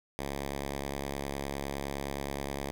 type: tone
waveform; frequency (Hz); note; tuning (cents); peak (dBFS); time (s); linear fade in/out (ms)
5% pulse; 69.7; C#2; +10; -23; 0.19-2.71; 0
effects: 10-bit